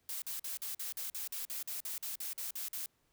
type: noise bursts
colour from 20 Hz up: blue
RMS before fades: -40 dBFS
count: 16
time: 0.09-2.86 s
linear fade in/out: 2 ms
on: 130 ms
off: 46 ms
effects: pink hiss -75 dBFS RMS until 3.12 s